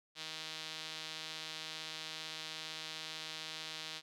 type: tone with band-pass filter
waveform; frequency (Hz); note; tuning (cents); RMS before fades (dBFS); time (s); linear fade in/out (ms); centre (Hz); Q
sawtooth; 157.8; D#3; +25; -45; 0.15-4.02; 50; 3900; 2
effects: none